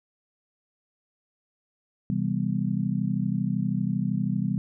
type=chord; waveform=sine; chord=C major seventh; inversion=none; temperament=just; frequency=130.81 / 163.52 / 196.22 / 245.3 Hz; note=C3 / E3 / G3 / B3; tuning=0 / -14 / +2 / -12 cents; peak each=-30 / -29 / -27 / -32 dBFS; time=2.1-4.58 s; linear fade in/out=0 ms; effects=none